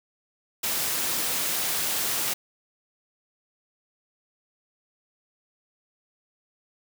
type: high-pass noise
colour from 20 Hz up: white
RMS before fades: -27 dBFS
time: 0.63-2.34 s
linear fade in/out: 10 ms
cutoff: 110 Hz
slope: 12 dB/octave
effects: none